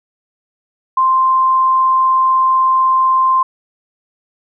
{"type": "tone", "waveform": "sine", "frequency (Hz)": 1046, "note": "C6", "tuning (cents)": -1, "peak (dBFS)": -9, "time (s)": [0.97, 3.43], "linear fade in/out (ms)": 5, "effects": []}